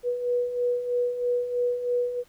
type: beating tone pair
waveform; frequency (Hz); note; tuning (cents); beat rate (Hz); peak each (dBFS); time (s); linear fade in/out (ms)
sine; 486.1 / 489.2; B4 / B4; -28 / -16; 3.1; -31 / -24; 0.03-2.24; 50
effects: pink hiss -60 dBFS RMS until 2.28 s